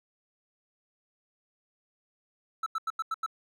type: tone bursts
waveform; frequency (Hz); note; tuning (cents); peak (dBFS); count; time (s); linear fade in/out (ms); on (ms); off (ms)
triangle; 1318.5; E6; 0; -26; 6; 2.63-3.263; 5; 33; 87
effects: none